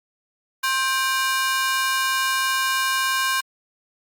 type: ring-modulated tone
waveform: sawtooth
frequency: 1318.5 Hz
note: E6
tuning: in tune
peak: -13 dBFS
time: 0.63-3.41 s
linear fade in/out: 10 ms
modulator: 260 Hz
effects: Opus 32 kbps